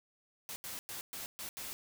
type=noise bursts at uneven times; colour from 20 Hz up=white; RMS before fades=-43 dBFS; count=6; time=0.49-0.56 / 0.64-0.79 / 0.89-1.01 / 1.13-1.26 / 1.39-1.49 / 1.57-1.73 s; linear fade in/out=0 ms; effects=none